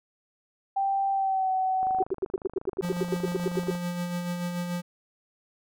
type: tone with pitch glide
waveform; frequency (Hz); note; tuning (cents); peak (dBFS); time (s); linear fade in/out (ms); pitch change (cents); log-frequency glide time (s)
sine; 784 to 754.2; G5 to F#5; 0 to +33; -23; 0.76-2.04; 10; -67; 1.12-1.5
type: click train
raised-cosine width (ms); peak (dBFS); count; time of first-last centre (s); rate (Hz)
1; -27; 50; 1.83-3.752; 25.5
type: tone bursts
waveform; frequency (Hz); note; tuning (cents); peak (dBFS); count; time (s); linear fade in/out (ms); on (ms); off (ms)
sine; 380; F#4; +46; -22; 16; 2-3.705; 5; 25; 87
type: tone with tremolo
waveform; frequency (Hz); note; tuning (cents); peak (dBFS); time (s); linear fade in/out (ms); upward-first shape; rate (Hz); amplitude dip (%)
square; 175.7; F3; +11; -28; 2.82-4.82; 20; sine; 6.9; 40
effects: none